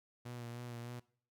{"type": "tone with vibrato", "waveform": "sawtooth", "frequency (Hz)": 120, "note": "B2", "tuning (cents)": -49, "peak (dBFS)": -40, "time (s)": [0.25, 1], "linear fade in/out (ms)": 10, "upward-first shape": "sine", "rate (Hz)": 3.3, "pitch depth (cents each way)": 28, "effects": ["noise-tail reverb RT60 0.5 s tail -21 dB re dry"]}